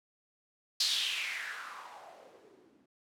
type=noise with low-pass filter sweep; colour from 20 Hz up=violet; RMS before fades=-38 dBFS; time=0.8-2.86 s; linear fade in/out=5 ms; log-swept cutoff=4500 to 230 Hz; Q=4.1; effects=none